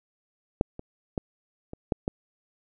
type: clicks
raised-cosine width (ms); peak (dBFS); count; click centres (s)
2; -7 / -24 / -14 / -24 / -10 / -13; 6; 0.611 / 0.794 / 1.178 / 1.734 / 1.922 / 2.079
effects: none